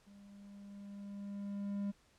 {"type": "tone with level ramp", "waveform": "triangle", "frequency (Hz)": 201, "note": "G3", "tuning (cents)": 44, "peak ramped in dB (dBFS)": [-54, -32], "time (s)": [0.06, 1.92], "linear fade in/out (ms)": 20, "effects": ["pink hiss -69 dBFS RMS until 2.18 s", "low-pass 9000 Hz 12 dB/octave"]}